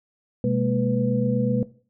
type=tone cluster; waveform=sine; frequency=126.3 / 205.2 / 233.2 / 495.3 Hz; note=B2 / G#3 / A#3 / B4; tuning=+39 / -21 / +1 / +5 cents; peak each=-25 dBFS; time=0.44-1.63 s; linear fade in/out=2 ms; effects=noise-tail reverb RT60 0.4 s tail -17 dB re dry